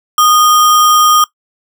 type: tone with sample-and-hold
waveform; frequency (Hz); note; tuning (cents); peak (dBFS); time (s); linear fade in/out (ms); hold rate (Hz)
sine; 1231; D#6; -19; -5; 0.18-1.24; 2; 4410
effects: noise-tail reverb RT60 0.1 s tail -19 dB re dry